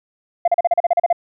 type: tone bursts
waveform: sine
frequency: 691 Hz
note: F5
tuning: 19 cents flat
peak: -9 dBFS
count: 11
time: 0.45-1.128 s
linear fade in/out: 5 ms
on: 28 ms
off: 37 ms
effects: tanh soft clip ceiling -8 dBFS